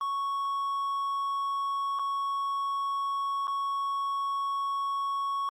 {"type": "tone with dropouts", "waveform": "triangle", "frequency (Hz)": 1108.7, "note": "C#6", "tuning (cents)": 0, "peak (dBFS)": -26, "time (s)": [0.01, 5.49], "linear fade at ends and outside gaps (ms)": 1, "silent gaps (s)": [[1.989, 1.994], [3.471, 3.479]], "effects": ["Opus 32 kbps"]}